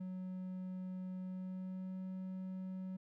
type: tone with pitch glide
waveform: triangle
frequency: 185 to 187.04 Hz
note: F#3 to F#3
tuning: 0 to +19 cents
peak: -39 dBFS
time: 0-2.97 s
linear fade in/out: 10 ms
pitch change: +19 cents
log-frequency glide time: 1.19-2 s
effects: none